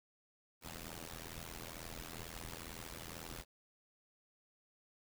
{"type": "noise with amplitude modulation", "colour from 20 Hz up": "pink", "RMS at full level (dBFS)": -44, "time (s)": [0.61, 3.45], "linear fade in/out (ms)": 50, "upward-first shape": "sine", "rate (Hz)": 82.2, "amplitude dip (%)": 100, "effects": []}